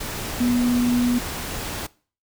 sine tone in noise, 243.7 Hz, B3, 23 cents flat, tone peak -17 dBFS, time 0.4-1.19 s, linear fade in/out 10 ms, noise pink, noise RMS -30 dBFS, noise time 0-1.87 s, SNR +10 dB, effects noise-tail reverb RT60 0.4 s tail -21 dB re dry

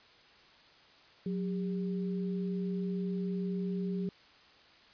sine tone pair together, 183.2 / 401.4 Hz, F#3 / G4, -17 / +41 cents, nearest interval octave + major second, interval 1358 cents, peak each -32 / -39 dBFS, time 1.26-4.09 s, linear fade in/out 2 ms, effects white hiss -59 dBFS RMS until 4.93 s + resampled to 11025 Hz

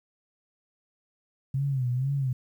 sine tone with vibrato, 131.4 Hz, C3, 8 cents sharp, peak -24 dBFS, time 1.54-2.33 s, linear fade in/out 5 ms, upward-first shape sine, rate 2.1 Hz, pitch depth 120 cents each way, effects 10-bit

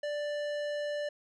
sine tone with tanh clipping, 588 Hz, D5, 2 cents sharp, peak -34 dBFS, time 0.03-1.09 s, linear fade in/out 5 ms, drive 16 dB, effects none

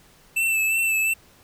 square tone with vibrato, 2650 Hz, E7, 9 cents sharp, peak -20 dBFS, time 0.36-1.14 s, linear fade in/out 10 ms, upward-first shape sine, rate 2.8 Hz, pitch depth 30 cents each way, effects pink hiss -54 dBFS RMS until 1.43 s

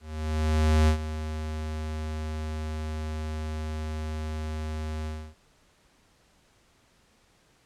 square tone with ADSR envelope, 77.78 Hz, D#2, in tune, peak -18 dBFS, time 0-5.35 s, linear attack 880 ms, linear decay 92 ms, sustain -13 dB, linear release 290 ms, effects pink hiss -63 dBFS RMS until 7.65 s + low-pass 9000 Hz 12 dB/octave

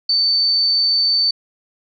sine tone, 4543 Hz, C#8, 42 cents sharp, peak -13 dBFS, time 0.09-1.31 s, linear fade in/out 5 ms, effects none

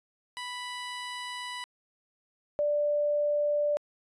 15% pulse / sine tone pair in turn, 987.8 / 588.4 Hz, B5 / D5, 0 / +3 cents, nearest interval major sixth, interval 897 cents, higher first, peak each -29 / -24 dBFS, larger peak second, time 0.37-1.64 / 2.59-3.77 s, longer first, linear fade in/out 0 ms, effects resampled to 22050 Hz

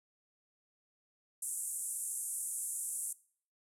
pink band-pass noise, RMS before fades -39 dBFS, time 1.42-3.13 s, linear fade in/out 5 ms, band 8000 to 11000 Hz, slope 48 dB/octave, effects noise-tail reverb RT60 0.5 s tail -20 dB re dry

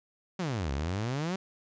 sawtooth exponential two-way sweep, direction down then up, 196 to 65.3 to 196 Hz, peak -26 dBFS, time 0.39-1.36 s, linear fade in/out 5 ms, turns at 0.72 s, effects resampled to 16000 Hz + 11-bit

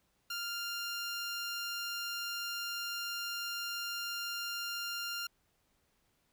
15% pulse tone, 1396.9 Hz, F6, in tune, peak -30 dBFS, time 0.3-5.27 s, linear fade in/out 5 ms, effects pink hiss -75 dBFS RMS until 6.32 s

